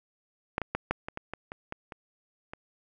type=clicks; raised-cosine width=0.5 ms; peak=-12 / -16 / -13 / -11 / -20 / -20 / -20 / -23 / -20 / -25 / -24 dBFS; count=11; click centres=0.581 / 0.617 / 0.75 / 0.91 / 1.085 / 1.174 / 1.336 / 1.519 / 1.724 / 1.922 / 2.535 s; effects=none